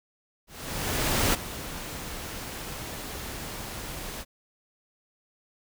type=noise with ADSR envelope; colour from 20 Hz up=pink; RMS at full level=-23 dBFS; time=0.47-4.25 s; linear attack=870 ms; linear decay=14 ms; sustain=-14 dB; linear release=43 ms; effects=none